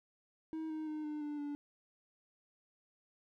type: tone with pitch steps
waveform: triangle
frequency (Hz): 318.1 / 312.3 / 306.6 / 300.9 / 295.4 / 290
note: D#4 / D#4 / D#4 / D4 / D4 / D4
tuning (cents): +38 / +7 / -25 / +42 / +10 / -22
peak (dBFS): -36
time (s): 0.53-1.55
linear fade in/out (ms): 0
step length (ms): 170
effects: none